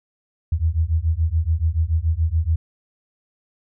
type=beating tone pair; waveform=sine; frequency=77.78 / 84.78 Hz; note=D#2 / E2; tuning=0 / +49 cents; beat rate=7 Hz; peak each=-20 dBFS; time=0.52-2.56 s; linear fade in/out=5 ms; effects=none